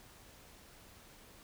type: silence
effects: pink hiss -58 dBFS RMS until 1.43 s